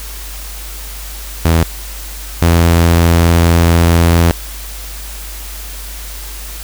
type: tone pair in turn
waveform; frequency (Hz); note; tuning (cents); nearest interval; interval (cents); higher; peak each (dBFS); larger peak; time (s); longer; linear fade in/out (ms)
sawtooth; 82.41 / 84.43; E2 / E2; 0 / +42; unison; 42; second; -4 / -3; second; 1.45-1.63 / 2.42-4.31; second; 0
effects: added 50 Hz sine -26 dBFS peak until 6.63 s + white hiss -30 dBFS RMS until 6.63 s